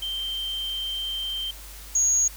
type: tone pair in turn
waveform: sine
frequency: 3136 / 6645 Hz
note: G7 / G#8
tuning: 0 / 0 cents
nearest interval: octave + minor second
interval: 1300 cents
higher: second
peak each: -27 / -18 dBFS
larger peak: second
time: 0.02-1.51 / 1.95-2.28 s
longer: first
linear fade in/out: 5 ms
effects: added 50 Hz sine -42 dBFS peak until 2.36 s + white hiss -44 dBFS RMS until 2.36 s